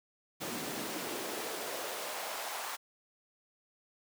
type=noise with high-pass filter sweep; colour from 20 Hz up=pink; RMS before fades=-39 dBFS; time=0.4-2.77 s; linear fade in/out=20 ms; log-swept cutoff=210 to 900 Hz; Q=1.8; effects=none